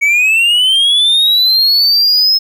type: linear sweep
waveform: triangle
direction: up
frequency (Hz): 2234 to 5200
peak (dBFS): -6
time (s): 0.01-2.39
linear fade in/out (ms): 20
effects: none